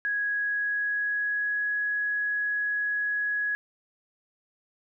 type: tone with pitch glide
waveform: sine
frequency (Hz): 1661.2 to 1674.7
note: G#6 to G#6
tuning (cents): 0 to +14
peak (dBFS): -25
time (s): 0.05-3.55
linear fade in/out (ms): 0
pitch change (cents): +14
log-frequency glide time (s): 0.26-1.7
effects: none